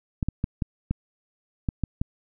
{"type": "clicks", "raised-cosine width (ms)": 5, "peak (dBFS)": -12, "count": 8, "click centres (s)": [0.228, 0.286, 0.441, 0.622, 0.91, 1.688, 1.837, 2.015], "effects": []}